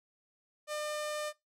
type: tone with low-pass filter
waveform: sawtooth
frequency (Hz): 602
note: D5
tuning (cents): +43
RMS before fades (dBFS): -37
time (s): 0.67-1.33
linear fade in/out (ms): 50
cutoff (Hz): 10000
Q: 1.2
effects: noise-tail reverb RT60 0.2 s tail -20 dB re dry